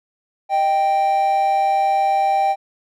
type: tone pair together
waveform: triangle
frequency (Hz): 622.3 / 784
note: D#5 / G5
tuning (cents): 0 / 0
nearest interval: major third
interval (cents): 400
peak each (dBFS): -22 / -13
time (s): 0.49-2.56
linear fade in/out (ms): 50
effects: none